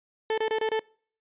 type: tone bursts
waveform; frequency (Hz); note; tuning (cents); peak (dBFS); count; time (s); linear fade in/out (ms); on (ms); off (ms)
35% pulse; 440; A4; 0; -22; 5; 0.3-0.794; 2; 78; 26
effects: noise-tail reverb RT60 0.5 s tail -25 dB re dry + resampled to 8000 Hz